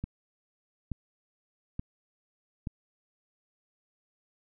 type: click train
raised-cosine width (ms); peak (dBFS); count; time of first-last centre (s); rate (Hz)
5; -21; 4; 0.04-2.672; 1.14
effects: none